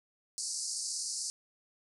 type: band-pass noise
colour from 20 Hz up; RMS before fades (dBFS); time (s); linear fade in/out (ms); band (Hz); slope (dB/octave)
pink; -37; 0.38-1.3; 0; 4500 to 10000; 96
effects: none